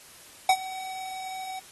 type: tone with ADSR envelope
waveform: square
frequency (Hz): 756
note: F#5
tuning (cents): +37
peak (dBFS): -15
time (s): 0.49-1.6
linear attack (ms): 4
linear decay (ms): 65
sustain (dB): -20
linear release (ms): 13
effects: white hiss -50 dBFS RMS until 1.71 s + AAC 32 kbps